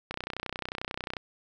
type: click train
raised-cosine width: 0.3 ms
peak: -17 dBFS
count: 34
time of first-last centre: 0.11-1.168 s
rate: 31.2 Hz
effects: none